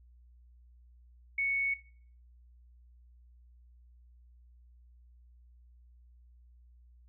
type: tone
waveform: sine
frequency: 2217 Hz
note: C#7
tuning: in tune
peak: -28 dBFS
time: 1.38-1.74 s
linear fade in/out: 5 ms
effects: noise-tail reverb RT60 0.5 s tail -18 dB re dry + added 60 Hz sine -56 dBFS peak until 7.08 s